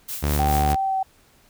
blue noise with tremolo, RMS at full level -29 dBFS, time 0.08-0.73 s, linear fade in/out 10 ms, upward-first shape triangle, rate 4.8 Hz, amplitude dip 80%
sawtooth tone, 73.42 Hz, D2, in tune, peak -16 dBFS, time 0.22-0.76 s, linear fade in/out 20 ms
sine tone with vibrato, 770 Hz, G5, 31 cents flat, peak -20 dBFS, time 0.39-1.03 s, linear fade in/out 5 ms, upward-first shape sine, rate 2.9 Hz, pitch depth 11 cents each way
effects pink hiss -57 dBFS RMS until 1.49 s

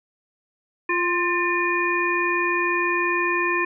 harmonic tone with a mistuned harmonic, 349.2 Hz, F4, in tune, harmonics 1 / 3 / 5 / 7, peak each -25 / -25 / -25 / -25 dBFS, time 0.89-3.65 s, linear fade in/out 5 ms, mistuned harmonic 5, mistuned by +40 cents, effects none

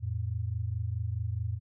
sine tone pair together, 87.31 / 112.04 Hz, F2 / A2, 0 / +32 cents, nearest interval major third, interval 432 cents, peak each -33 / -32 dBFS, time 0-1.6 s, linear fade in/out 50 ms, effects none

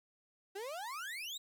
35% pulse exponential sweep, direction up, 376.4 to 3951 Hz, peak -39 dBFS, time 0.55-1.38 s, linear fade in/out 10 ms, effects none

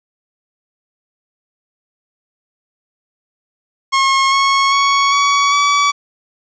sawtooth tone with pitch steps, 1082 / 1097.1 / 1112.4 / 1127.9 / 1143.7 Hz, C#6 / C#6 / C#6 / C#6 / D6, -42 / -18 / +6 / +30 / -46 cents, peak -7 dBFS, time 3.92-5.92 s, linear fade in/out 20 ms, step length 400 ms, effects resampled to 16000 Hz + 8-bit

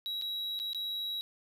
triangle tone with dropouts, 3873 Hz, B7, 35 cents flat, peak -32 dBFS, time 0.06-1.21 s, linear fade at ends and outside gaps 0 ms, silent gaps 0.214-0.221 / 0.591-0.599 / 0.732-0.747 s, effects none

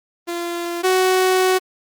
sawtooth tone pair in turn, 344.2 / 372.4 Hz, F4 / F#4, -25 / +11 cents, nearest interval minor second, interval 136 cents, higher second, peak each -19 / -10 dBFS, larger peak second, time 0.27-0.83 / 0.83-1.59 s, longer second, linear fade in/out 20 ms, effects Opus 24 kbps

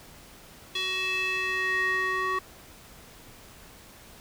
square tone with band-pass filter sweep, 374.8 Hz, F#4, 22 cents sharp, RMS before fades -28 dBFS, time 0.75-2.39 s, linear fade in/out 5 ms, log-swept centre 3300 to 1400 Hz, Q 4.1, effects pink hiss -50 dBFS RMS until 4.2 s

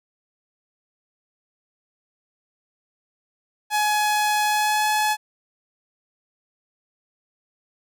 sawtooth tone with pitch glide, 843 to 851.8 Hz, G#5 to G#5, +26 to +44 cents, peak -15 dBFS, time 3.7-5.17 s, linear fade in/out 50 ms, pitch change +18 cents, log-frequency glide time 4.45-4.87 s, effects none

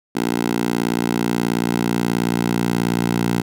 10% pulse tone with high-pass filter sweep, 58.5 Hz, A#1, 7 cents sharp, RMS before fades -20 dBFS, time 0.15-3.42 s, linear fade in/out 10 ms, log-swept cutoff 250 to 160 Hz, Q 1.4, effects none

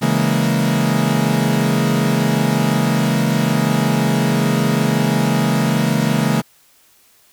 40% pulse chord, A# half-diminished seventh, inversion first, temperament equal, 138.59 / 164.81 / 207.7 / 233.1 Hz, C#3 / E3 / G#3 / A#3, 0 / 0 / 0 / 0 cents, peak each -19 dBFS, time 0.01-6.42 s, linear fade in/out 20 ms, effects white hiss -53 dBFS RMS until 7.32 s

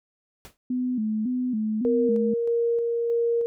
pink noise with exponential decay, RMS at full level -40 dBFS, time 0.45-0.57 s, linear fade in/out 0 ms, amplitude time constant 26 ms
sine tone with vibrato, 233.1 Hz, A#3, in tune, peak -23 dBFS, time 0.7-2.34 s, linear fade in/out 5 ms, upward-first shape square, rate 1.8 Hz, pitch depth 130 cents each way
sine tone with tremolo, 467.8 Hz, A#4, 6 cents sharp, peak -20 dBFS, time 1.85-3.46 s, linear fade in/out 0 ms, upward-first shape square, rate 1.6 Hz, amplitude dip 25%
effects none

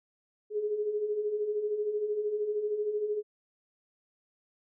sine beating tone pair, 408.9 / 421.9 Hz, G#4 / G#4, -27 / +27 cents, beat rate 13 Hz, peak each -37 / -29 dBFS, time 0.5-3.23 s, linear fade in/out 50 ms, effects none

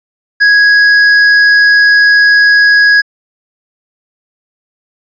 triangle tone with hard clipping, 1661.2 Hz, G#6, in tune, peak -5 dBFS, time 0.4-3.02 s, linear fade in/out 20 ms, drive 11 dB, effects resampled to 16000 Hz

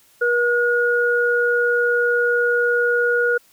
sine tone pair together, 479.5 / 1443 Hz, A#4 / F#6, +49 / -44 cents, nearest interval octave + perfect fifth, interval 1907 cents, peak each -18 dBFS, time 0.21-3.38 s, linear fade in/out 10 ms, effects white hiss -55 dBFS RMS until 3.52 s

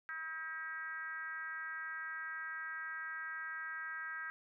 sine tone with frequency modulation, 1598 Hz, G6, 33 cents sharp, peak -40 dBFS, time 0.09-4.3 s, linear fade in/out 0 ms, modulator 318 Hz, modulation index 1, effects none

